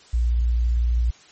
sine tone, 58.9 Hz, A#1, 19 cents sharp, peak -17 dBFS, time 0.13-1.11 s, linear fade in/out 10 ms, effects white hiss -50 dBFS RMS until 1.31 s + MP3 32 kbps

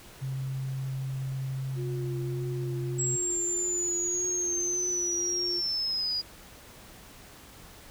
sine tone with pitch glide, 133.1 to 131.95 Hz, C3 to C3, +30 to +15 cents, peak -30 dBFS, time 0.21-3.17 s, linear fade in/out 20 ms, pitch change -15 cents, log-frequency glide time 1.46-2.96 s
sine tone with vibrato, 353.6 Hz, F4, 22 cents sharp, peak -35 dBFS, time 1.75-5.62 s, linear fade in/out 50 ms, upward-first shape triangle, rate 1.7 Hz, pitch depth 28 cents each way
sine linear sweep, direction down, 7700 to 4864 Hz, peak -27 dBFS, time 2.98-6.22 s, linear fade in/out 20 ms
effects pink hiss -50 dBFS RMS until 7.9 s

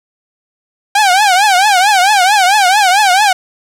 sawtooth tone with vibrato, 784 Hz, G5, in tune, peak -3 dBFS, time 0.95-3.33 s, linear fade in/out 5 ms, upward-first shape triangle, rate 4.5 Hz, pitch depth 190 cents each way, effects low-pass 10000 Hz 12 dB/octave + 7-bit

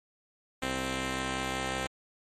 5% pulse tone pair together, 65.41 / 261.9 Hz, C2 / C4, 0 / +2 cents, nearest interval 2 octaves, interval 2402 cents, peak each -23 / -21 dBFS, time 0.62-1.87 s, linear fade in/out 5 ms, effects low-pass 10000 Hz 12 dB/octave + MP3 64 kbps

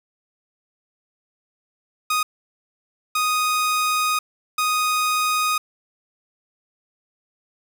sawtooth tone bursts at uneven times, 1244.5 Hz, D#6, in tune, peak -15 dBFS, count 3, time 2.1-2.23 / 3.15-4.19 / 4.58-5.58 s, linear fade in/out 5 ms, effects none

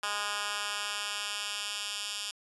10% pulse tone with high-pass filter sweep, 205.8 Hz, G#3, 16 cents flat, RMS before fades -35 dBFS, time 0.03-2.31 s, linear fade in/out 2 ms, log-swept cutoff 1400 to 3300 Hz, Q 1.1, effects resampled to 24000 Hz

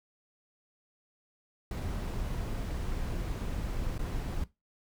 brown noise with dropouts, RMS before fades -34 dBFS, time 1.71-4.44 s, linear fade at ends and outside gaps 2 ms, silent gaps 3.98-3.992 s, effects noise-tail reverb RT60 0.2 s tail -17 dB re dry

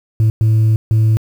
sine tone bursts at uneven times, 110 Hz, A2, in tune, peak -6 dBFS, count 3, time 0.2-0.3 / 0.41-0.76 / 0.91-1.17 s, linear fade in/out 0 ms, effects tanh soft clip ceiling -8 dBFS + 7-bit

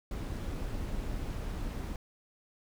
brown noise with amplitude modulation, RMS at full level -34 dBFS, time 0.11-1.96 s, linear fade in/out 2 ms, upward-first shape sine, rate 248 Hz, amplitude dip 45%, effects none

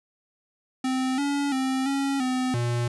square tone with pitch steps, 259.5 / 283.8 / 262.9 / 275.5 / 255.5 / 119.8 Hz, C4 / C#4 / C4 / C#4 / C4 / A#2, -14 / +41 / +8 / -11 / -41 / +48 cents, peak -24 dBFS, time 0.84-2.88 s, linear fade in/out 5 ms, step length 340 ms, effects resampled to 24000 Hz + 10-bit

